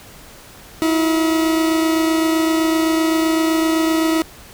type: tone pair together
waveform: 40% pulse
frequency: 321.4 / 349.2 Hz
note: E4 / F4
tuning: -44 / 0 cents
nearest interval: minor second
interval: 144 cents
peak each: -14 / -25 dBFS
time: 0.82-4.22 s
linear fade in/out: 0 ms
effects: pink hiss -41 dBFS RMS until 4.53 s